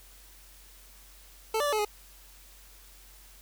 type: tone with pitch steps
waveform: 25% pulse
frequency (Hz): 440.9 / 585 / 579 / 429.6 / 417.6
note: A4 / D5 / D5 / A4 / G#4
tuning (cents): +4 / -7 / -25 / -41 / +10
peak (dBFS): -22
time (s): 1.54-1.85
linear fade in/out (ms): 5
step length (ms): 62
effects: added 46 Hz sine -54 dBFS peak until 3.41 s + white hiss -55 dBFS RMS until 3.41 s